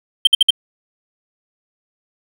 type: tone bursts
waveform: triangle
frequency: 3136 Hz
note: G7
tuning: in tune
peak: -4 dBFS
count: 4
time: 0.25-0.506 s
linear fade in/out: 5 ms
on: 22 ms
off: 56 ms
effects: none